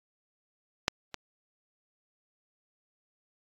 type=clicks; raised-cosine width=0.2 ms; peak=-6 / -18 dBFS; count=2; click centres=0.881 / 1.143 s; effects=AAC 64 kbps